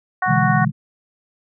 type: harmonic tone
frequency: 370 Hz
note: F#4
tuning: in tune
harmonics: 2 / 3 / 4 / 5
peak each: -20 / -22 / -23 / -24 dBFS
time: 0.22-0.65 s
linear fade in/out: 5 ms
type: chord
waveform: sine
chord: E dominant seventh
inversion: second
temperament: just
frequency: 123.61 / 148.33 / 164.81 / 206 Hz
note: B2 / D3 / E3 / G#3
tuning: +2 / +18 / 0 / -14 cents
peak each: -21 dBFS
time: 0.26-0.72 s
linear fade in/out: 50 ms
effects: none